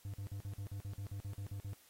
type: tone bursts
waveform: triangle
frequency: 99.7 Hz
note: G2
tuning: 30 cents sharp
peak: -38 dBFS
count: 13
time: 0.05-1.733 s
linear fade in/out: 0 ms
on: 87 ms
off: 46 ms
effects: white hiss -65 dBFS RMS until 1.89 s + AAC 48 kbps